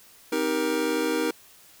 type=chord; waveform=square; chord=C minor seventh; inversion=none; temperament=just; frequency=261.6 / 314 / 392.4 / 470.9 Hz; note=C4 / Eb4 / G4 / Bb4; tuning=0 / +16 / +2 / +18 cents; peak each=-33 / -28 / -33 / -28 dBFS; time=0.32-1.31 s; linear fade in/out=5 ms; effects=white hiss -53 dBFS RMS until 1.8 s